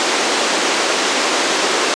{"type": "band-pass noise", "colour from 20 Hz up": "pink", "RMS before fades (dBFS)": -17, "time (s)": [0, 1.94], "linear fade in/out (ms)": 0, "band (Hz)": [310, 7500], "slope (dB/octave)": 24, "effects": ["resampled to 22050 Hz"]}